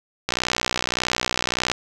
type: click train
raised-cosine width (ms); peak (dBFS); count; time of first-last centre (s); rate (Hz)
0.2; -3; 89; 0.29-1.716; 61.7
effects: none